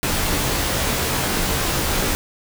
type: noise with comb filter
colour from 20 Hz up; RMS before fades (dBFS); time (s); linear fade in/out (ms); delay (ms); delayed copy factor
pink; -21; 0.03-2.15; 0; 19; -0.65
effects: none